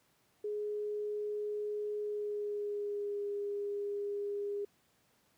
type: tone with pitch glide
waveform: sine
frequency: 418.2 to 407 Hz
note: G#4 to G#4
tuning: +12 to -35 cents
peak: -34 dBFS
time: 0.44-4.65 s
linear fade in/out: 5 ms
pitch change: -47 cents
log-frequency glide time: 2.01-3.28 s
effects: pink hiss -71 dBFS RMS until 5.37 s + high-pass 100 Hz 12 dB/octave